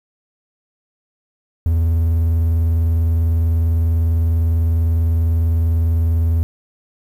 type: tone with vibrato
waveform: triangle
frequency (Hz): 82.2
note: E2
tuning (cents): -4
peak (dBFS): -11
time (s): 1.66-6.43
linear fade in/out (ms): 0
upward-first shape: sine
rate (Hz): 20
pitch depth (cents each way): 86
effects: 8-bit